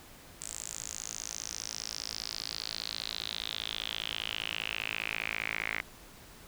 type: tone with band-pass filter sweep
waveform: sawtooth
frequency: 55 Hz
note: A1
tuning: in tune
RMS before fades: -38 dBFS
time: 0.41-5.81 s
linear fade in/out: 5 ms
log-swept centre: 7800 to 2100 Hz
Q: 5.5
effects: pink hiss -53 dBFS RMS until 6.47 s